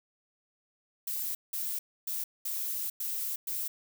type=noise bursts at uneven times; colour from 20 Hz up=violet; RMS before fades=-34 dBFS; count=6; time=1.07-1.35 / 1.53-1.79 / 2.07-2.24 / 2.45-2.9 / 3-3.36 / 3.47-3.68 s; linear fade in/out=5 ms; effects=none